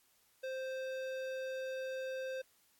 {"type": "tone with hard clipping", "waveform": "sine", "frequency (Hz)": 523.3, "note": "C5", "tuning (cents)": 0, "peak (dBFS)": -40, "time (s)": [0.43, 2.42], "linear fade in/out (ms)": 10, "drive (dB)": 15, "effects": ["white hiss -71 dBFS RMS until 2.79 s", "AAC 64 kbps"]}